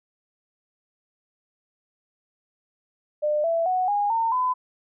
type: tone with pitch steps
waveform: sine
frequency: 600 / 665.7 / 738.7 / 819.6 / 909.4 / 1009.1 Hz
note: D5 / E5 / F#5 / G#5 / A#5 / B5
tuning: +37 / +17 / -3 / -23 / -43 / +37 cents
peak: -20 dBFS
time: 3.22-4.54 s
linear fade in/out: 20 ms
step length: 220 ms
effects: none